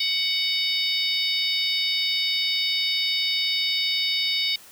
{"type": "harmonic tone with a mistuned harmonic", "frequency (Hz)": 744, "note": "F#5", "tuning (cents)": 9, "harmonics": [3, 4, 5, 6, 7], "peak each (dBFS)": [-29, -30, -25, -28, -31], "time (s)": [0, 4.56], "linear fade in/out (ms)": 5, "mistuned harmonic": 6, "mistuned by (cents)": 49, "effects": ["white hiss -48 dBFS RMS until 4.71 s"]}